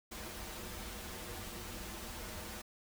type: noise with comb filter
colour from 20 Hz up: pink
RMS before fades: -45 dBFS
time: 0.11-2.62 s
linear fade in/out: 10 ms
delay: 7.2 ms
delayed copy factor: -0.9
effects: none